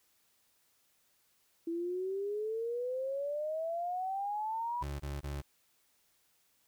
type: exponential sweep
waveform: sine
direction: up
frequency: 329.6 to 985 Hz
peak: -33 dBFS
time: 1.67-4.83 s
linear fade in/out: 5 ms
type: tone bursts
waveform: 30% pulse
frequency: 71.1 Hz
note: C#2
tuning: 45 cents sharp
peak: -34 dBFS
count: 3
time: 4.81-5.42 s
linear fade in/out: 20 ms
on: 190 ms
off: 20 ms
effects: white hiss -72 dBFS RMS until 6.67 s